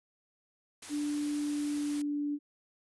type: noise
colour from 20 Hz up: white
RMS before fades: -45 dBFS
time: 0.82-2.02 s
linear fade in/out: 5 ms
type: tone with pitch glide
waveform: sine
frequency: 293.7 to 291.3 Hz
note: D4 to D4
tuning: 0 to -14 cents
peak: -30 dBFS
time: 0.89-2.39 s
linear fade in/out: 50 ms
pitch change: -14 cents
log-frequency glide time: 1.31-2.17 s
effects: resampled to 24000 Hz